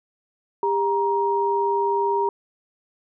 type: tone pair together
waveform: sine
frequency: 400.2 / 942 Hz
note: G4 / A#5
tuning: +36 / +18 cents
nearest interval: octave + minor third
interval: 1482 cents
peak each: -22 / -21 dBFS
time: 0.63-2.29 s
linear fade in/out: 2 ms
effects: none